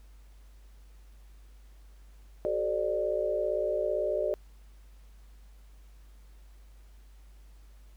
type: tone cluster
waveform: sine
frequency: 378.3 / 433.5 / 540 / 598 Hz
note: F#4 / A4 / C#5 / D5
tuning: +38 / -26 / -45 / +31 cents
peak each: -34 / -34 / -35 / -29 dBFS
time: 2.45-4.34 s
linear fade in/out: 0 ms
effects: added 50 Hz sine -50 dBFS peak until 7.96 s + pink hiss -66 dBFS RMS until 7.96 s